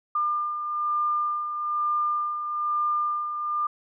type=beating tone pair; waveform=sine; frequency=1200 / 1201.1 Hz; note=D6 / D6; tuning=+37 / +39 cents; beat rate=1.1 Hz; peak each=-33 / -24 dBFS; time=0.15-3.67 s; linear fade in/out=5 ms; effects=none